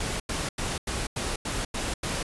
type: noise bursts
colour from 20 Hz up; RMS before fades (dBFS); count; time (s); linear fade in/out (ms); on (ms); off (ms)
pink; -30; 8; 0-2.23; 5; 200; 90
effects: resampled to 24000 Hz